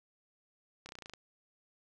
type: slowing click train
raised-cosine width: 0.2 ms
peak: -29 dBFS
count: 9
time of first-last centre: 0.86-1.136 s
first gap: 30 ms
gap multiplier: 1.04
effects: none